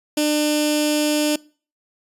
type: tone with notch filter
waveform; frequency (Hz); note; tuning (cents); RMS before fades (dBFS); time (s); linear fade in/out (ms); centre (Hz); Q
15% pulse; 300; D4; +37; -19; 0.17-1.36; 5; 1100; 0.52
effects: noise-tail reverb RT60 0.4 s tail -23 dB re dry + resampled to 32000 Hz